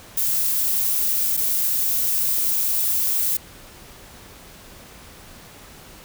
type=noise with dropouts; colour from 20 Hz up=violet; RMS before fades=-21 dBFS; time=0.17-3.37 s; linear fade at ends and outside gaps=5 ms; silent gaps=1.368-1.374 s; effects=pink hiss -44 dBFS RMS until 6.04 s